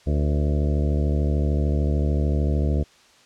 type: harmonic tone with a mistuned harmonic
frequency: 73.42 Hz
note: D2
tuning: in tune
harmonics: 1 / 2 / 3 / 4 / 5 / 6 / 7 / 8 / 9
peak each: -20 / -26 / -30 / -32 / -34 / -36 / -37 / -38 / -39 dBFS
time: 0.06-2.84 s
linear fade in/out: 20 ms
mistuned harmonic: 6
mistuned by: +56 cents
effects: white hiss -54 dBFS RMS until 3.25 s + low-pass 6000 Hz 12 dB/octave